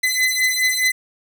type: beating tone pair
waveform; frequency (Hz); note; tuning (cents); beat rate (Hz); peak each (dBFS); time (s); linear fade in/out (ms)
sawtooth; 2021 / 2025.8; B6 / B6; +39 / +43; 4.8; -16; 0.03-0.92; 10
effects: none